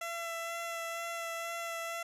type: tone with vibrato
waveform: 15% pulse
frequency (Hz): 672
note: E5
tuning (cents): +33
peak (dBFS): -30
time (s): 0.01-2.03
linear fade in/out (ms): 5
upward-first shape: sine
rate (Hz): 2.1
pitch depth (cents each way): 14
effects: resampled to 32000 Hz